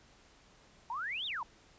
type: exponential two-way sweep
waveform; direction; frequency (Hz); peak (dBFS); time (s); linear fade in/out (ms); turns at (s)
sine; up then down; 880 to 3834 to 880; -35; 0.9-1.43; 2; 1.26
effects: pink hiss -62 dBFS RMS until 1.78 s + resampled to 16000 Hz